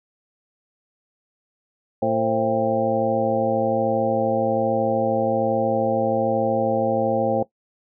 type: harmonic tone with a mistuned harmonic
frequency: 112.9 Hz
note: A2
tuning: 45 cents sharp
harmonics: 1 / 2 / 3 / 4 / 5 / 6 / 7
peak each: -32 / -26 / -29 / -27 / -21 / -29 / -25 dBFS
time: 2.02-7.43 s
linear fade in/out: 5 ms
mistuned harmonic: 5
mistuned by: -100 cents
effects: noise-tail reverb RT60 0.1 s tail -18 dB re dry